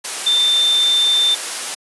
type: tone in noise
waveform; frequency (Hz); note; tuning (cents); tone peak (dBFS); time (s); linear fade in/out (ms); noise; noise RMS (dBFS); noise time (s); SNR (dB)
sine; 3574; A7; +26; -12; 0.26-1.35; 10; white; -24; 0.04-1.75; +9
effects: high-pass 400 Hz 12 dB/octave + resampled to 24000 Hz